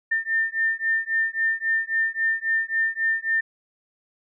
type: beating tone pair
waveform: sine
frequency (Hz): 1800 / 1803.7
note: A6 / A6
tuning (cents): +39 / +42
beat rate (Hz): 3.7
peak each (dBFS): -24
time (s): 0.11-3.41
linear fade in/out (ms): 10
effects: none